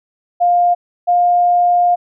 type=tone pair in turn; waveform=sine; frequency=704 / 706.5 Hz; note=F5 / F5; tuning=+14 / +20 cents; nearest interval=unison; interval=6 cents; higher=second; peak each=-9 dBFS; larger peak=neither; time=0.4-0.75 / 1.07-1.96 s; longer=second; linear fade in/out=20 ms; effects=none